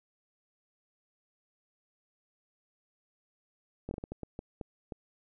slowing click train, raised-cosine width 2 ms, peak -25 dBFS, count 10, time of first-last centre 3.89-4.922 s, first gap 21 ms, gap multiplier 1.4, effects none

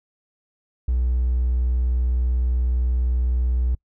triangle tone with hard clipping, 61.74 Hz, B1, in tune, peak -18 dBFS, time 0.88-3.75 s, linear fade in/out 5 ms, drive 3 dB, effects noise-tail reverb RT60 0.1 s tail -26 dB re dry

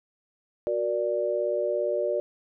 sine chord, Gb augmented, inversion none, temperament equal with one note detuned, 370 / 469.9 / 587.3 Hz, Gb4 / Bb4 / D5, 0 / +14 / 0 cents, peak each -30 / -30 / -26 dBFS, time 0.67-2.2 s, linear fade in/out 0 ms, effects none

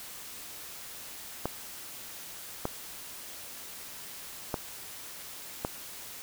clicks, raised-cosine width 1 ms, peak -15 dBFS, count 4, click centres 1.456 / 2.654 / 4.542 / 5.649 s, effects white hiss -44 dBFS RMS until 6.22 s

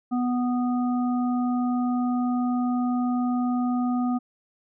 harmonic tone, 246.9 Hz, B3, in tune, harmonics 1 / 3 / 5, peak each -22 / -32 / -36 dBFS, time 0.11-4.19 s, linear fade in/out 20 ms, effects none

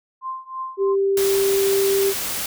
sine tone with tremolo, 1046.5 Hz, C6, in tune, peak -24 dBFS, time 0.21-0.96 s, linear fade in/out 50 ms, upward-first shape triangle, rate 3.1 Hz, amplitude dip 95%
sine tone, 392.7 Hz, G4, 3 cents sharp, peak -16 dBFS, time 0.77-2.14 s, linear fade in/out 50 ms
white noise, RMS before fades -26 dBFS, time 1.17-2.46 s, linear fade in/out 2 ms
effects none

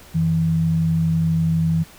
sine tone pair together, 90.8 / 162.91 Hz, F#2 / E3, -32 / -20 cents, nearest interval minor seventh, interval 1012 cents, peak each -26 / -16 dBFS, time 0.14-1.84 s, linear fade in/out 20 ms, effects pink hiss -45 dBFS RMS until 1.98 s

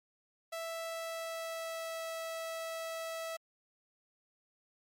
sawtooth tone with pitch glide, 659.3 to 653.6 Hz, E5 to E5, 0 to -15 cents, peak -34 dBFS, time 0.52-3.37 s, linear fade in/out 10 ms, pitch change -15 cents, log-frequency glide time 0.69-2.04 s, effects MP3 64 kbps

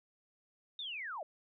sine linear sweep, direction down, 3729 to 554.4 Hz, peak -39 dBFS, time 0.79-1.23 s, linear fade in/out 2 ms, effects none

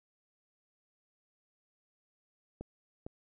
clicks, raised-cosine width 2 ms, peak -28 / -28 dBFS, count 2, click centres 2.61 / 3.065 s, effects none

